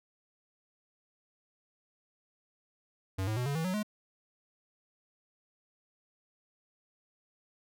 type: tone with pitch steps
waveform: square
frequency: 95.1 / 108.61 / 124.04 / 141.67 / 161.8 / 184.79 / 211 Hz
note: F#2 / A2 / B2 / C#3 / E3 / F#3 / G#3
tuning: +48 / -22 / +8 / +38 / -32 / -2 / +28 cents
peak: -31 dBFS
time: 3.18-3.831 s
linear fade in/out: 10 ms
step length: 93 ms
effects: none